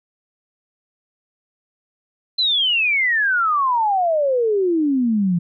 sine exponential sweep, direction down, 4131 to 167.4 Hz, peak -15 dBFS, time 2.38-5.39 s, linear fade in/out 10 ms, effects none

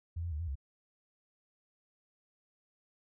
sine tone with pitch steps, 84 / 85.8 / 74.6 / 85 / 68.4 Hz, E2 / F2 / D2 / F2 / C#2, +33 / -30 / +28 / -46 / -23 cents, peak -34 dBFS, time 0.16-0.555 s, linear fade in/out 10 ms, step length 79 ms, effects none

